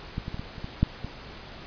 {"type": "clicks", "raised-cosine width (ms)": 5, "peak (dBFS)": [-17, -21, -22, -21, -28, -21, -7, -21], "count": 8, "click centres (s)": [0.181, 0.281, 0.344, 0.395, 0.582, 0.644, 0.83, 1.046], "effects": ["pink hiss -43 dBFS RMS until 1.66 s", "resampled to 11025 Hz"]}